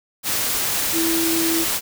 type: tone in noise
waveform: sine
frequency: 329.3 Hz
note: E4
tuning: 2 cents flat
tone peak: -20 dBFS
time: 0.92-1.66 s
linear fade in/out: 50 ms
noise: white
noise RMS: -22 dBFS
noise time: 0.23-1.81 s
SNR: -1 dB
effects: none